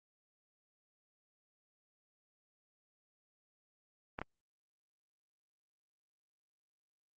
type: clicks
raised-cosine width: 0.5 ms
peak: -23 dBFS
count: 2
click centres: 4.189 / 4.216 s
effects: Opus 32 kbps